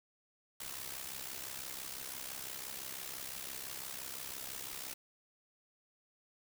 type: noise with amplitude modulation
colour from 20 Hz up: white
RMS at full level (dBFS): -41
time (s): 0.6-4.94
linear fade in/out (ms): 5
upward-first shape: sine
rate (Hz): 65.9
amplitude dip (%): 70
effects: none